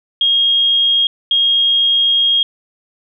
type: tone bursts at uneven times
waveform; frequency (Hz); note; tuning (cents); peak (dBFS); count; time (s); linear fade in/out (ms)
sine; 3256; G#7; -35; -10; 2; 0.21-1.07 / 1.31-2.43; 2
effects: none